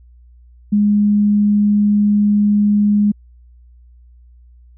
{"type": "tone", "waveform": "sine", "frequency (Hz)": 206.8, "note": "G#3", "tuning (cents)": -7, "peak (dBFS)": -10, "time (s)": [0.72, 3.12], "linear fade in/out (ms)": 10, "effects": ["added 60 Hz sine -42 dBFS peak until 4.77 s"]}